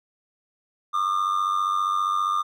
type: tone with amplitude modulation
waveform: triangle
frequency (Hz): 1205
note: D6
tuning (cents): +44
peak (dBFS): -16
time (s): 0.93-2.43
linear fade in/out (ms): 20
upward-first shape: sine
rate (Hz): 95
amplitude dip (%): 70
effects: none